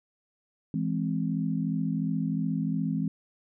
sine chord, E augmented, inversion none, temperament equal, 164.81 / 207.7 / 261.6 Hz, E3 / G#3 / B#3, 0 / 0 / 0 cents, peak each -29 / -31 / -31 dBFS, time 0.74-3.08 s, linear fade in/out 2 ms, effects none

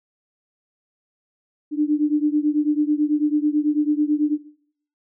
sine beating tone pair, 295.5 / 304.6 Hz, D4 / D#4, +11 / -37 cents, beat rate 9.1 Hz, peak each -19 / -21 dBFS, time 1.71-4.38 s, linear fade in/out 50 ms, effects noise-tail reverb RT60 0.6 s tail -17 dB re dry

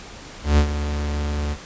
45% pulse tone with ADSR envelope, 73.5 Hz, D2, 2 cents sharp, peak -11 dBFS, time 0.43-1.57 s, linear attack 150 ms, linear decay 78 ms, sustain -11 dB, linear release 50 ms, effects pink hiss -39 dBFS RMS until 1.65 s + resampled to 16000 Hz

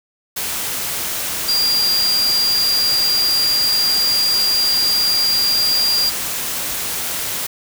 sine tone in noise, 4776 Hz, D8, 28 cents sharp, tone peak -14 dBFS, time 1.48-6.1 s, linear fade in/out 10 ms, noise white, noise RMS -23 dBFS, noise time 0.36-7.47 s, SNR +6 dB, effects none

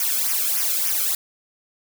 blue noise with flanger, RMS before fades -22 dBFS, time 0-1.15 s, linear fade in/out 2 ms, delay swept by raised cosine 0.24 to 1.1 ms, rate 3.4 Hz, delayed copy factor -0.85, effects none

